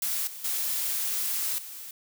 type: noise with level steps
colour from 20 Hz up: blue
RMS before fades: -29 / -41 / -29 / -41 dBFS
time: 0.02-1.91 s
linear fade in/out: 2 ms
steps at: 0.27 / 0.44 / 1.58 s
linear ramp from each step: 5 ms
effects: none